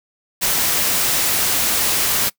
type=noise; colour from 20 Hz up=white; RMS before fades=-18 dBFS; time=0.41-2.3 s; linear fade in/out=20 ms; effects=noise-tail reverb RT60 0.1 s tail -22 dB re dry